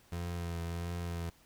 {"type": "tone with vibrato", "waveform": "30% pulse", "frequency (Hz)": 85.6, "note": "F2", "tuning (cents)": -34, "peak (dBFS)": -33, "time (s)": [0.12, 1.3], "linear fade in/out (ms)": 5, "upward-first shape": "triangle", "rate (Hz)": 1.5, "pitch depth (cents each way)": 31, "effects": ["pink hiss -64 dBFS RMS until 1.45 s"]}